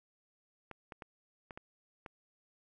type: clicks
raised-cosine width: 0.5 ms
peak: -30 dBFS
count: 6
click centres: 0.713 / 0.922 / 1.022 / 1.508 / 1.575 / 2.062 s
effects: none